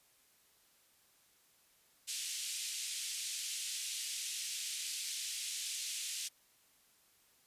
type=band-pass noise; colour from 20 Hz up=white; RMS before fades=-41 dBFS; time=2.07-6.29 s; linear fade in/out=20 ms; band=2500 to 9300 Hz; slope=24 dB/octave; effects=white hiss -69 dBFS RMS until 7.46 s + resampled to 32000 Hz